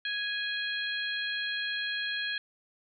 harmonic tone with a mistuned harmonic, 830.6 Hz, G#5, in tune, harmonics 2 / 3 / 4 / 5, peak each -33 / -39 / -36 / -39 dBFS, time 0.05-2.38 s, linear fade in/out 2 ms, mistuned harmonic 4, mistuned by -17 cents, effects none

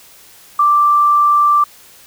sine tone, 1175 Hz, D6, 1 cent sharp, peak -8 dBFS, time 0.59-1.64 s, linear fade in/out 5 ms, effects white hiss -43 dBFS RMS until 2.06 s

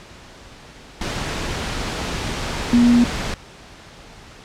sine tone in noise, 240 Hz, B3, 49 cents flat, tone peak -10 dBFS, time 2.73-3.04 s, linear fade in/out 2 ms, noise pink, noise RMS -25 dBFS, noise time 1.01-3.34 s, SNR +12 dB, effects pink hiss -42 dBFS RMS until 4.44 s + low-pass 6000 Hz 12 dB/octave

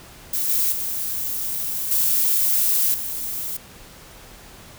violet noise with level steps, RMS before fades -23 / -20 / -26 / -19 / -28 dBFS, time 0.33-3.57 s, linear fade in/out 5 ms, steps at 0.49 / 0.72 / 1.91 / 2.94 s, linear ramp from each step 2 ms, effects pink hiss -44 dBFS RMS until 4.78 s

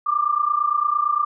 sine tone pair together, 1171.2 / 1200 Hz, D6 / D6, -5 / +37 cents, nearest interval unison, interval 42 cents, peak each -21 / -20 dBFS, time 0.06-1.25 s, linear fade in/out 10 ms, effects none

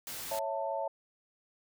white noise, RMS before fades -41 dBFS, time 0.07-0.39 s, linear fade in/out 0 ms
sine chord, A major, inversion first, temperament equal with one note detuned, 554.4 / 659.3 / 888.7 Hz, C#5 / E5 / A5, 0 / 0 / +17 cents, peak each -36 dBFS, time 0.31-0.88 s, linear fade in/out 5 ms
effects none

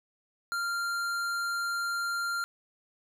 sine tone with tanh clipping, 1390 Hz, F6, 9 cents flat, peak -31 dBFS, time 0.52-2.44 s, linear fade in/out 0 ms, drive 17 dB, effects none

